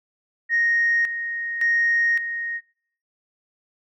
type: tone with tremolo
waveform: sine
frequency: 1864.7 Hz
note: A#6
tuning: in tune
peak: -16 dBFS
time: 0.49-2.61 s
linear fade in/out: 50 ms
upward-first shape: square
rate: 0.89 Hz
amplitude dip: 65%
effects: noise-tail reverb RT60 0.7 s tail -25 dB re dry + tanh soft clip ceiling -12 dBFS